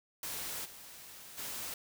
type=noise with level steps; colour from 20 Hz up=white; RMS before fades=-40 / -51 / -41 dBFS; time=0.23-1.74 s; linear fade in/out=2 ms; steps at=0.64 / 1.37 s; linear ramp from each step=20 ms; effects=none